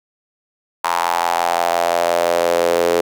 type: tone with high-pass filter sweep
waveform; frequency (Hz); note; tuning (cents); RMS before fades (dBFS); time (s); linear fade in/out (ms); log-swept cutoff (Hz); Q
sawtooth; 85.8; F2; -30; -17; 0.84-3.01; 5; 950 to 450; 4.5
effects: none